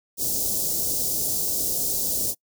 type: band-stop noise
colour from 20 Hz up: white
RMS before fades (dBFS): -25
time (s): 0.17-2.35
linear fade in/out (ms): 50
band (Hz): 590 to 5100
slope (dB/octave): 24
effects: noise-tail reverb RT60 0.1 s tail -25 dB re dry